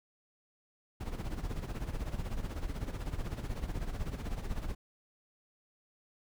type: noise with tremolo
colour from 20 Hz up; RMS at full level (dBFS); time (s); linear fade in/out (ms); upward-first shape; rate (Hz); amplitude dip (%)
brown; -34; 1-4.75; 10; sine; 16; 70
effects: none